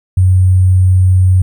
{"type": "tone with sample-and-hold", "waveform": "sine", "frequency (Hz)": 92.5, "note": "F#2", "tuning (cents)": 0, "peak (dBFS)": -5, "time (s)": [0.17, 1.42], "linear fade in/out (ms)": 5, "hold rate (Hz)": 8820, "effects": []}